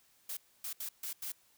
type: noise bursts at uneven times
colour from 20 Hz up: blue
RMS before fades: -40 dBFS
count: 5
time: 0.29-0.37 / 0.64-0.73 / 0.8-0.89 / 1.03-1.13 / 1.22-1.32 s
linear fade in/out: 5 ms
effects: white hiss -68 dBFS RMS until 1.57 s